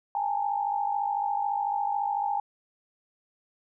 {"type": "tone cluster", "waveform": "sine", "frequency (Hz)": [811, 865, 909], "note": ["G#5", "A5", "A#5"], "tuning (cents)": [-41, -30, -44], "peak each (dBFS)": [-27, -32, -34], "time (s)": [0.15, 2.4], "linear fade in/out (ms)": 2, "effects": []}